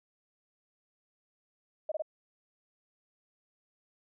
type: tone bursts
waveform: sine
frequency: 622.3 Hz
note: D#5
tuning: in tune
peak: -30 dBFS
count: 3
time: 1.89-2.022 s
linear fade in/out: 5 ms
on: 28 ms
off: 24 ms
effects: none